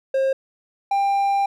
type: tone pair in turn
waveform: triangle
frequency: 535 / 794.7 Hz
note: C5 / G5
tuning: +38 / +23 cents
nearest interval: perfect fifth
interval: 685 cents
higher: second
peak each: -15 dBFS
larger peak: neither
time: 0.14-0.33 / 0.91-1.46 s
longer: second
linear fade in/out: 5 ms
effects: none